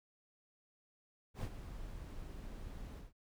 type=noise with ADSR envelope; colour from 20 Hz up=brown; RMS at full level=-37 dBFS; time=1.34-3.13 s; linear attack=89 ms; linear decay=61 ms; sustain=-10 dB; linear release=160 ms; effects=none